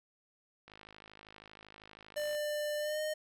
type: click train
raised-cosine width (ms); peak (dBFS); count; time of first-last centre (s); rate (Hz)
0.3; -36; 89; 0.68-2.35; 52.7
type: tone with pitch glide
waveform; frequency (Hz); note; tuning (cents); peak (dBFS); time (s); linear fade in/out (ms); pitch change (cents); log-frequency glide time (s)
square; 596 to 614.2; D5 to D#5; +25 to -23; -34; 2.16-3.14; 10; +52; 2.78-3.01
effects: none

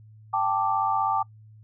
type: chord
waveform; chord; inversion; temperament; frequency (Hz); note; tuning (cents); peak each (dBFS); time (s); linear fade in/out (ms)
sine; G suspended second; none; equal; 784 / 880 / 1174.7; G5 / A5 / D6; 0 / 0 / 0; -26; 0.33-1.23; 10
effects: noise-tail reverb RT60 0.1 s tail -23 dB re dry + added 108 Hz sine -47 dBFS peak until 1.63 s

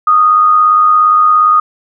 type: tone with amplitude modulation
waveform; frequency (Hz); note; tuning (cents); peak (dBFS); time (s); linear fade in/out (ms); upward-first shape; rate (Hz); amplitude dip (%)
sine; 1239; D#6; -8; -3; 0.07-1.6; 5; sine; 97.3; 40
effects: none

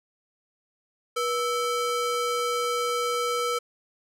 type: ring-modulated tone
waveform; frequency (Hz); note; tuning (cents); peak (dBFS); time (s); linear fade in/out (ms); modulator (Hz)
square; 898; A5; +35; -22; 1.16-3.59; 10; 414
effects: low-pass 12000 Hz 12 dB/octave

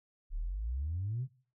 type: exponential sweep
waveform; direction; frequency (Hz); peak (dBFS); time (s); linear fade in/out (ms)
sine; up; 33.94 to 138.1; -32; 0.3-1.28; 50
effects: noise-tail reverb RT60 0.4 s tail -19 dB re dry + tanh soft clip ceiling -28 dBFS

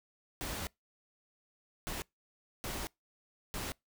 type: noise bursts at uneven times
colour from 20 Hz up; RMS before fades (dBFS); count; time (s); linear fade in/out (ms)
pink; -39; 4; 0.41-0.67 / 1.87-2.02 / 2.64-2.87 / 3.54-3.72; 0
effects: noise-tail reverb RT60 0.2 s tail -26 dB re dry

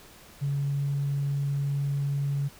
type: tone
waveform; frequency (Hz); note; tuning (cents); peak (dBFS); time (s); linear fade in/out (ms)
sine; 140.9; C#3; +29; -24; 0.41-2.49; 20
effects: tanh soft clip ceiling -20 dBFS + pink hiss -51 dBFS RMS until 2.59 s

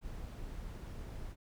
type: noise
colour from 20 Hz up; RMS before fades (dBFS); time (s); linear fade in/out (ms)
brown; -44; 0.01-1.36; 50
effects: none

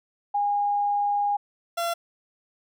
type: tone pair in turn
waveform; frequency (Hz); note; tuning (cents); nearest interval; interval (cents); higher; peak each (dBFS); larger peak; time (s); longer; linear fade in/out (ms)
sine / 30% pulse; 817 / 681.9; G#5 / F5; -29 / -42; minor third; 313; first; -21 / -22; first; 0.34-1.37 / 1.77-1.94; first; 10
effects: none

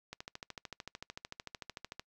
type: click train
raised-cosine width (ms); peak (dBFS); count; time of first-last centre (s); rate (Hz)
0.2; -25; 26; 0.13-1.996; 13.4
effects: noise-tail reverb RT60 0.1 s tail -25 dB re dry

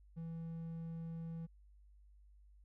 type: tone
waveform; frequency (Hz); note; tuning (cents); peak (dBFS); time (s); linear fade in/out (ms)
triangle; 164.81; E3; 0; -40; 0.16-1.47; 20
effects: added 50 Hz sine -60 dBFS peak until 2.64 s

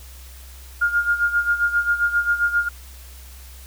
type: tone with tremolo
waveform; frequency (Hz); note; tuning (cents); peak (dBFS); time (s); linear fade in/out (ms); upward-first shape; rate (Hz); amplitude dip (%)
sine; 1415; F6; +22; -14; 0.81-2.69; 10; sine; 7.5; 75
effects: added 64 Hz sine -39 dBFS peak until 3.66 s + white hiss -46 dBFS RMS until 3.66 s

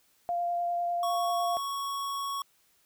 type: tone with vibrato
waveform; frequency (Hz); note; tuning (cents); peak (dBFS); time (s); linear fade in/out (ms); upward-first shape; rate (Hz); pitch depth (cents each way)
sine; 696; F5; -6; -27; 0.29-1.57; 0; triangle; 10; 12
type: tone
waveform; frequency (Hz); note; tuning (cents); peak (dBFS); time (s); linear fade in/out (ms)
square; 1111; C#6; +4; -32; 1.03-2.42; 2
effects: white hiss -67 dBFS RMS until 2.85 s

